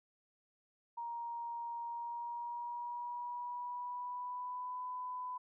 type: tone with pitch glide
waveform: sine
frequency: 939 to 1000.6 Hz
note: A#5 to B5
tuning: +12 to +22 cents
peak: -39 dBFS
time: 0.97-5.38 s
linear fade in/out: 10 ms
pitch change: +110 cents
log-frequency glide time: 1.87-4.82 s
effects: none